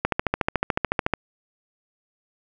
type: click train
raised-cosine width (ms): 0.5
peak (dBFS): -5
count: 16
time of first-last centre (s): 0.05-1.137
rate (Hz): 13.8
effects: none